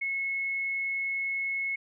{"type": "tone", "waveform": "sine", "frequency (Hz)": 2185, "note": "C#7", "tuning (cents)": -26, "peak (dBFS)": -28, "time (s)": [0.01, 1.76], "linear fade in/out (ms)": 10, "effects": []}